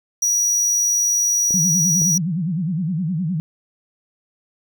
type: tone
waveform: square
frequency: 5800 Hz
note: F#8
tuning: 35 cents flat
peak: -16 dBFS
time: 0.22-2.18 s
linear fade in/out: 5 ms
type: clicks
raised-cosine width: 2 ms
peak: -20 dBFS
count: 2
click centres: 1.508 / 2.018 s
type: tone with vibrato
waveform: sine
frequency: 170.7 Hz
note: F3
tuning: 39 cents flat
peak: -19 dBFS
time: 1.54-3.4 s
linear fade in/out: 0 ms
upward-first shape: sine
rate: 9.7 Hz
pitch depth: 210 cents each way
effects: none